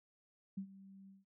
sine tone with ADSR envelope, 194 Hz, G3, 18 cents flat, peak -37 dBFS, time 0.57-1.25 s, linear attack 9 ms, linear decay 81 ms, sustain -17 dB, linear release 170 ms, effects none

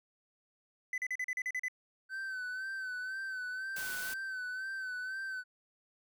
triangle tone bursts, 2009 Hz, B6, 29 cents sharp, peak -31 dBFS, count 9, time 0.93-1.683 s, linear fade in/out 2 ms, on 49 ms, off 39 ms
triangle tone with vibrato, 1527 Hz, G6, 46 cents flat, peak -35 dBFS, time 2.09-5.44 s, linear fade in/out 50 ms, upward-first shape sine, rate 2 Hz, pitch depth 46 cents each way
white noise, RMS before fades -43 dBFS, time 3.76-4.14 s, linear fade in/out 5 ms
effects none

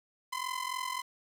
sawtooth ring-modulated tone, 1024 Hz, C6, 38 cents flat, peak -27 dBFS, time 0.32-1.02 s, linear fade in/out 10 ms, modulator 21.8 Hz, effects low-pass 12000 Hz 12 dB/octave + 9-bit

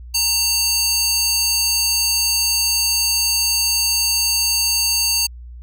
square tone with high-pass filter, 916 Hz, A#5, 31 cents flat, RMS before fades -18 dBFS, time 0.14-5.27 s, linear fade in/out 10 ms, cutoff 4700 Hz, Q 1.6, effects added 60 Hz sine -33 dBFS peak until 5.62 s

